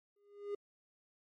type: tone with exponential growth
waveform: triangle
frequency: 407.8 Hz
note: G#4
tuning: 32 cents flat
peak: -32 dBFS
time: 0.16-0.55 s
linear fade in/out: 5 ms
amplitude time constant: 83 ms
effects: MP3 48 kbps